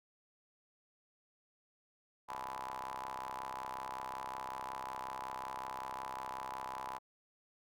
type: ring-modulated tone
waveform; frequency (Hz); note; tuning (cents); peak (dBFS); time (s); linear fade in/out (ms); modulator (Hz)
sawtooth; 65.41; C2; 0; -34; 2.28-6.99; 20; 930
effects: none